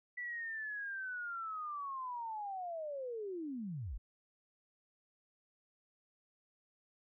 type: linear sweep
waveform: sine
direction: down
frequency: 1975.5 to 36.64 Hz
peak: -39 dBFS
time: 0.17-3.98 s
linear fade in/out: 10 ms
effects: none